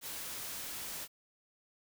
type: noise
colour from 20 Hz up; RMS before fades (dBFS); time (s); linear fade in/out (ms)
white; -42; 0.01-1.08; 50
effects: none